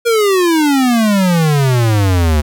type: exponential sweep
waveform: square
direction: down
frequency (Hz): 479 to 72.9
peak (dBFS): -10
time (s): 0.05-2.42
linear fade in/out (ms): 20
effects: none